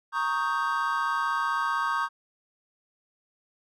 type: chord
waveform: triangle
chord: Eb dominant seventh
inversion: second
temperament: equal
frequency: 932.3 / 1108.7 / 1244.5 / 1568 Hz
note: Bb5 / Db6 / Eb6 / G6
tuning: 0 / 0 / 0 / 0 cents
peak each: -30 / -27 / -29 / -29 dBFS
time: 0.12-2.09 s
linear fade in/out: 50 ms
effects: none